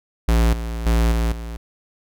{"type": "tone with level steps", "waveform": "square", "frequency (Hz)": 57, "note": "A#1", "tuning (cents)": -38, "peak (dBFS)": [-14, -25, -15, -18, -29], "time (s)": [0.28, 1.57], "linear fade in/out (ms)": 5, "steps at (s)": [0.53, 0.86, 1.12, 1.32], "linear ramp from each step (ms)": 2, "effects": []}